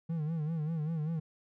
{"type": "tone with vibrato", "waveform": "triangle", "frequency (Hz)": 158.2, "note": "D#3", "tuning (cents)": 29, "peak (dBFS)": -29, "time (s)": [0.09, 1.2], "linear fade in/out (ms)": 10, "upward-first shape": "sine", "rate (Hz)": 5.1, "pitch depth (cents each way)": 100, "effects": []}